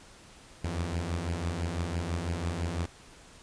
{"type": "beating tone pair", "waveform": "sawtooth", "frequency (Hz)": [81, 87], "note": ["E2", "F2"], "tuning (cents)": [-30, -6], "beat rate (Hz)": 6, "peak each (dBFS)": [-31, -28], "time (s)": [0.64, 2.86], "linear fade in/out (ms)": 5, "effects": ["pink hiss -53 dBFS RMS until 3.42 s", "resampled to 22050 Hz"]}